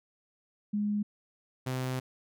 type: tone pair in turn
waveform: sine / sawtooth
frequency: 207.5 / 128.95 Hz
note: G#3 / C3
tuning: -1 / -25 cents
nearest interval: minor sixth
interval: 824 cents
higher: first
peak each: -27 dBFS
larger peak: neither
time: 0.73-1.03 / 1.66-2 s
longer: second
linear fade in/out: 10 ms
effects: none